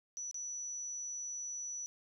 sine tone with dropouts, 5920 Hz, F#8, in tune, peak -39 dBFS, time 0.17-1.86 s, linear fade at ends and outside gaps 0 ms, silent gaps 0.312-0.344 s, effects none

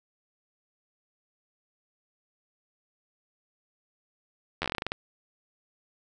slowing click train, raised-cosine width 0.3 ms, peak -13 dBFS, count 12, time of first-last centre 4.62-4.919 s, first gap 11 ms, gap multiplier 1.17, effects none

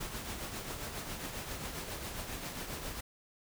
pink noise with tremolo, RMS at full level -39 dBFS, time 0-3.01 s, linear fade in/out 10 ms, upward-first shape triangle, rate 7.4 Hz, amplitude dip 50%, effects none

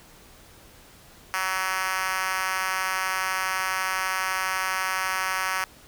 5% pulse tone with high-pass filter, 188 Hz, F#3, 28 cents sharp, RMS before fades -27 dBFS, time 1.34-5.64 s, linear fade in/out 0 ms, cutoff 1100 Hz, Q 1.3, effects pink hiss -51 dBFS RMS until 5.87 s

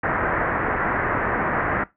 white low-pass noise, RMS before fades -23 dBFS, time 0.03-1.84 s, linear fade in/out 5 ms, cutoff 1900 Hz, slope 48 dB/octave, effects noise-tail reverb RT60 0.2 s tail -19 dB re dry

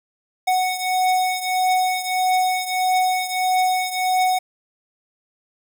square beating tone pair, 740 / 741.6 Hz, F#5 / F#5, 0 / +4 cents, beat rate 1.6 Hz, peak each -20 / -24 dBFS, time 0.47-4.39 s, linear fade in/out 10 ms, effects 9-bit

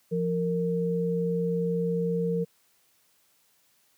sine tone pair together, 172.8 / 461.3 Hz, F3 / A#4, -18 / -18 cents, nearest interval octave + perfect fourth, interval 1700 cents, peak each -27 dBFS, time 0.11-2.45 s, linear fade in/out 20 ms, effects white hiss -66 dBFS RMS until 3.97 s + high-pass 80 Hz 12 dB/octave

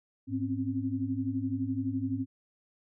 sine tone cluster, 104.7 / 257.9 / 269.7 Hz, G#2 / C4 / C#4, +15 / -25 / -47 cents, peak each -35 / -34 / -32 dBFS, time 0.27-2.26 s, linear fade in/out 50 ms, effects none

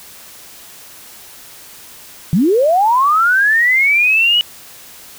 sine linear sweep, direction up, 146.83 to 2960 Hz, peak -9 dBFS, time 2.33-4.41 s, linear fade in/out 0 ms, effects white hiss -38 dBFS RMS until 5.18 s

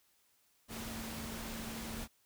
sine tone in noise, 224.9 Hz, A3, 38 cents sharp, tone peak -45 dBFS, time 0.68-2.08 s, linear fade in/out 50 ms, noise pink, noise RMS -44 dBFS, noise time 0.68-2.08 s, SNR -4 dB, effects white hiss -72 dBFS RMS until 2.25 s

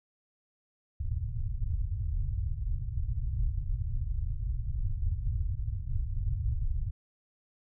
pink low-pass noise, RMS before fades -31 dBFS, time 1-6.91 s, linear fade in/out 10 ms, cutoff 120 Hz, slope 48 dB/octave, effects none

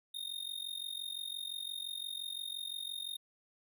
square tone with amplitude modulation, 3689 Hz, A#7, 19 cents flat, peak -36 dBFS, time 0.14-3.17 s, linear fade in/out 10 ms, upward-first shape sine, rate 45.8 Hz, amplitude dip 85%, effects none

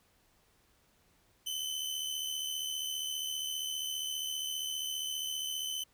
sawtooth tone pair together, 2997 / 3072 Hz, F#7 / G7, +22 / -36 cents, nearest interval unison, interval 42 cents, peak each -35 / -34 dBFS, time 1.46-5.84 s, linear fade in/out 10 ms, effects pink hiss -69 dBFS RMS until 5.93 s

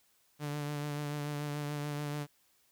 sawtooth tone with vibrato, 146.83 Hz, D3, in tune, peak -31 dBFS, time 0.39-2.27 s, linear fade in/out 50 ms, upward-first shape triangle, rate 6.9 Hz, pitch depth 30 cents each way, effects white hiss -70 dBFS RMS until 2.71 s

